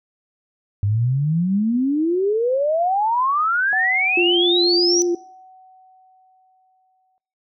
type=exponential sweep; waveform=sine; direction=up; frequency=98 to 5980 Hz; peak=-16 dBFS; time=0.83-5.02 s; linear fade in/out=0 ms
type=tone with exponential decay; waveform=sine; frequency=750 Hz; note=F#5; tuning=23 cents sharp; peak=-23 dBFS; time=3.73-7.18 s; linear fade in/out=0 ms; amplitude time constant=750 ms
type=tone with vibrato; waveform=sine; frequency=349.2 Hz; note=F4; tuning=in tune; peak=-16 dBFS; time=4.17-5.15 s; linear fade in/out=5 ms; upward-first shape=sine; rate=8.2 Hz; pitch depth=18 cents each way
effects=noise-tail reverb RT60 0.5 s tail -20 dB re dry